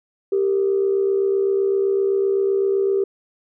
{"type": "tone pair together", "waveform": "sine", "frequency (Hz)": [392, 459.8], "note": ["G4", "A#4"], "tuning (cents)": [0, -24], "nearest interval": "minor third", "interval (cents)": 276, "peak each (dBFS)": [-16, -25], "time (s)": [0.32, 3.04], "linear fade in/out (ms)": 5, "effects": ["tanh soft clip ceiling -9 dBFS"]}